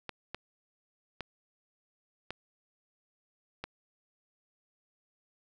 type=clicks; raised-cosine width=0.3 ms; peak=-21 dBFS; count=5; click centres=0.093 / 0.346 / 1.207 / 2.306 / 3.64 s; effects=none

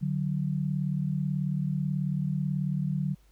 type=tone pair together; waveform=sine; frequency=147.47 / 185.8 Hz; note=D3 / F#3; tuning=+8 / +7 cents; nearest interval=major third; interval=399 cents; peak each=-28 / -30 dBFS; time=0.01-3.15 s; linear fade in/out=20 ms; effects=added 50 Hz sine -57 dBFS peak until 3.31 s + pink hiss -67 dBFS RMS until 3.31 s

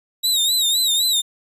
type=tone with vibrato; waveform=sawtooth; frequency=3820 Hz; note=A#7; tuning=42 cents sharp; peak=-13 dBFS; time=0.23-1.22 s; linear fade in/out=20 ms; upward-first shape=sine; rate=3.9 Hz; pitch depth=100 cents each way; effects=resampled to 32000 Hz

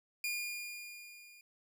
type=tone with level ramp; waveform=sawtooth; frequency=2423 Hz; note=D#7; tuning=47 cents flat; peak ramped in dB=-30 to -53 dBFS; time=0.24-1.41 s; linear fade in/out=2 ms; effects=none

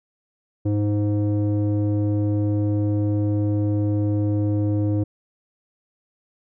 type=tone with low-pass filter; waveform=square; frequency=103.83 Hz; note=G#2; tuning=in tune; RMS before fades=-21 dBFS; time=0.65-5.04 s; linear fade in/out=10 ms; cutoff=400 Hz; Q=3.8; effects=none

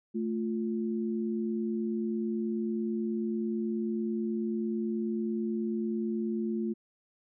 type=tone pair together; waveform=sine; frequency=220.8 / 350 Hz; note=A3 / F4; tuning=+6 / +4 cents; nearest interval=minor sixth; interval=798 cents; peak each=-30 / -34 dBFS; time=0.14-6.74 s; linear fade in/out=20 ms; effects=none

